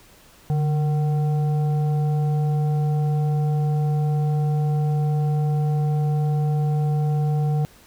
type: tone with frequency modulation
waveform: sine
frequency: 146.83 Hz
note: D3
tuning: in tune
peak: -18 dBFS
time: 0.5-7.65 s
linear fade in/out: 0 ms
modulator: 610 Hz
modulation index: 0.35
effects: pink hiss -51 dBFS RMS until 7.86 s